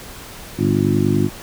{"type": "harmonic tone with a mistuned harmonic", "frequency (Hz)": 50.3, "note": "G1", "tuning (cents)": 45, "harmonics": [2, 3, 4, 5, 6, 7], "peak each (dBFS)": [-21, -21, -21, -21, -21, -21], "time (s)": [0.57, 1.3], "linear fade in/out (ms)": 50, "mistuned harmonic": 2, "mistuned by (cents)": 71, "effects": ["pink hiss -36 dBFS RMS until 1.42 s"]}